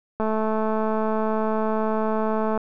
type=click train; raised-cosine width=1 ms; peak=-12 dBFS; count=519; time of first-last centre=0.2-2.576 s; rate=218 Hz; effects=none